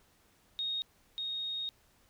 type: tone pair in turn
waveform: sine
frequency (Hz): 3729 / 3729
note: A#7 / A#7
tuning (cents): 0 / 0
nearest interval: unison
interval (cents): 0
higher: neither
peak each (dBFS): -32 / -34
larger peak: first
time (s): 0.59-0.82 / 1.18-1.69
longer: second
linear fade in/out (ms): 0
effects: pink hiss -67 dBFS RMS until 2.09 s